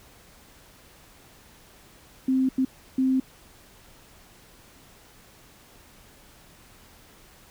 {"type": "tone bursts at uneven times", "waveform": "sine", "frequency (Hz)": 261.6, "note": "C4", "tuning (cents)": 0, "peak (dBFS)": -19, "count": 3, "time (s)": [[2.28, 2.49], [2.58, 2.65], [2.98, 3.2]], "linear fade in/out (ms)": 5, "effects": ["pink hiss -53 dBFS RMS until 7.5 s"]}